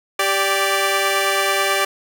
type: tone pair together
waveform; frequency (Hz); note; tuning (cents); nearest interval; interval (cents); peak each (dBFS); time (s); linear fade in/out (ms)
10% pulse; 392.4 / 584; G4 / D5; +2 / -10; perfect fifth; 688; -11; 0.19-1.85; 5
effects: none